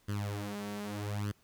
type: tone with flanger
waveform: sawtooth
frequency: 102.8 Hz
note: G#2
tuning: 17 cents flat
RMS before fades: -37 dBFS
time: 0.08-1.32 s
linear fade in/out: 10 ms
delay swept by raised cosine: 0.63 to 5.33 ms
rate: 0.81 Hz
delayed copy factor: +0.9
effects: pink hiss -68 dBFS RMS until 1.43 s